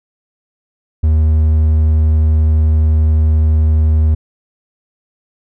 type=tone; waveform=triangle; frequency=77.9 Hz; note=D#2; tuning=3 cents sharp; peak=-6 dBFS; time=1.03-4.15 s; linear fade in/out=10 ms; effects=none